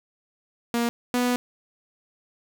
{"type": "tone pair in turn", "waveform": "sawtooth", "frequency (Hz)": [235.8, 246.3], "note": ["A#3", "B3"], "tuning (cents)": [20, -5], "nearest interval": "minor second", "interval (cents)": 75, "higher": "second", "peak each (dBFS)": [-18, -17], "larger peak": "second", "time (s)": [[0.74, 0.89], [1.14, 1.36]], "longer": "second", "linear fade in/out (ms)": 0, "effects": ["8-bit"]}